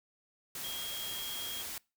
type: tone in noise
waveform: sine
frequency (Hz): 3259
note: G#7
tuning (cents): -33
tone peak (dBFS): -40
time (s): 0.64-1.62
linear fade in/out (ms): 2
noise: white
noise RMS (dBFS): -41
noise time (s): 0.55-1.78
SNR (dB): -2
effects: noise-tail reverb RT60 0.3 s tail -25 dB re dry